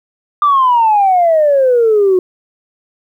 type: exponential sweep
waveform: sine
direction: down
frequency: 1198 to 361.3 Hz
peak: -6 dBFS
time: 0.42-2.19 s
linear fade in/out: 2 ms
effects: tanh soft clip ceiling -3 dBFS + 8-bit